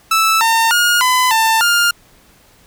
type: tone with pitch steps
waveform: sawtooth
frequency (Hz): 1315 / 908 / 1430 / 1009 / 893 / 1407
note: E6 / A#5 / F6 / B5 / A5 / F6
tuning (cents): -5 / -46 / +41 / +37 / +25 / +12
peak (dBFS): -7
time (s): 0.11-1.91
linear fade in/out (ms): 5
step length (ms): 300
effects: pink hiss -49 dBFS RMS until 2.66 s